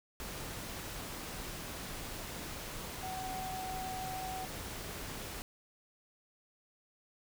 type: tone in noise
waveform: sine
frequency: 751 Hz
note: F#5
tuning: 26 cents sharp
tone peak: -39 dBFS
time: 3.03-4.45 s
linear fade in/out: 0 ms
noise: pink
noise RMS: -43 dBFS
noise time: 0.2-5.42 s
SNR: +1 dB
effects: none